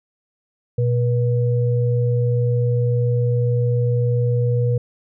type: tone pair together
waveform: sine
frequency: 120.9 / 483.6 Hz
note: B2 / B4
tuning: -36 / -36 cents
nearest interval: 2 octaves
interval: 2400 cents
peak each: -16 / -23 dBFS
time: 0.78-4.78 s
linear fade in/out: 5 ms
effects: none